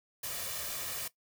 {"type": "noise with comb filter", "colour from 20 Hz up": "white", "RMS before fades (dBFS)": -38, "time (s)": [0.23, 1.08], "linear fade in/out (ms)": 5, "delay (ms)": 1.7, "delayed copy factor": 0.5, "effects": ["noise-tail reverb RT60 0.1 s tail -17 dB re dry"]}